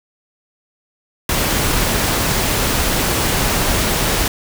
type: noise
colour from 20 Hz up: pink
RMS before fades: -17 dBFS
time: 1.29-4.28 s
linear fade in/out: 2 ms
effects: none